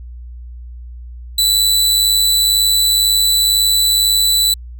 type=tone with amplitude modulation; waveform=sawtooth; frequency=3977 Hz; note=B7; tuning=11 cents sharp; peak=-6 dBFS; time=1.38-4.54 s; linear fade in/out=5 ms; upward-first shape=sine; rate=102 Hz; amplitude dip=40%; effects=added 60 Hz sine -29 dBFS peak until 4.79 s